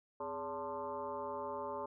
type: tone with frequency modulation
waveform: sine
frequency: 729 Hz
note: F#5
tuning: 26 cents flat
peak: -38 dBFS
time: 0.2-1.86 s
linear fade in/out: 5 ms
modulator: 158 Hz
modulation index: 2.4
effects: none